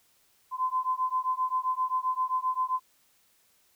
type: beating tone pair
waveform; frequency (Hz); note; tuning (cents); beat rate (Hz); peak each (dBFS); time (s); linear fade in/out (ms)
sine; 1022 / 1029.6; C6 / C6; -41 / -28; 7.6; -29; 0.51-2.8; 50
effects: white hiss -66 dBFS RMS until 3.75 s